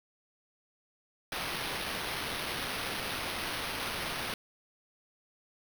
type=noise with sample-and-hold; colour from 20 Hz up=white; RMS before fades=-36 dBFS; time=1.32-4.34 s; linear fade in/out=2 ms; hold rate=7350 Hz; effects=none